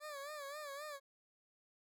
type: tone with vibrato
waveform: 20% pulse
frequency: 580 Hz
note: D5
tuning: 22 cents flat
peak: -40 dBFS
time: 0-1 s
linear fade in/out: 50 ms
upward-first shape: sine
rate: 3.8 Hz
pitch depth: 92 cents each way
effects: none